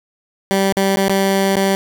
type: tone with dropouts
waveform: 15% pulse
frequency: 194.6 Hz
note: G3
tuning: 12 cents flat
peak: -7 dBFS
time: 0.51-1.75 s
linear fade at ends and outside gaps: 0 ms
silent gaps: 0.725-0.769 / 0.96-0.97 / 1.082-1.096 / 1.557-1.567 s
effects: none